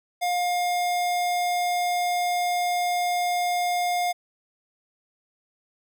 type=tone; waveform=square; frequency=710 Hz; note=F5; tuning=28 cents sharp; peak=-23 dBFS; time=0.21-4.13 s; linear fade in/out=20 ms; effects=none